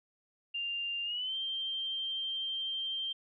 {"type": "tone with pitch glide", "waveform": "sine", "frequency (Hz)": [2794, 3154], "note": ["F7", "G7"], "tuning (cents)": [0, 10], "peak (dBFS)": -33, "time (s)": [0.54, 3.13], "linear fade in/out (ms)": 10, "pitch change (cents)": 210, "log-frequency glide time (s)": [1.04, 1.36], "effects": []}